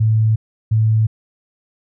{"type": "tone pair in turn", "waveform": "sine", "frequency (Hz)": [110, 110], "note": ["A2", "A2"], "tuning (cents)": [0, 0], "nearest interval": "unison", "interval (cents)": 0, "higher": "neither", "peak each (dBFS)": -11, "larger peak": "neither", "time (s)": [[0, 0.36], [0.71, 1.07]], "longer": "neither", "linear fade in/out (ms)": 10, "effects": []}